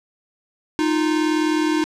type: tone pair together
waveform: square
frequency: 309 / 348.6 Hz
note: D#4 / F4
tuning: -12 / -3 cents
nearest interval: major second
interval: 209 cents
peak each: -19 / -24 dBFS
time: 0.79-1.84 s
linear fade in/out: 0 ms
effects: low-pass 7000 Hz 12 dB/octave + 9-bit